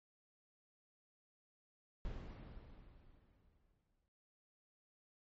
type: noise with exponential decay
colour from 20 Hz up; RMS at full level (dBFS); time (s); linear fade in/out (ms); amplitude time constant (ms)
brown; -44; 2.05-4.08; 0; 440
effects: low-pass 4000 Hz 12 dB/octave + MP3 32 kbps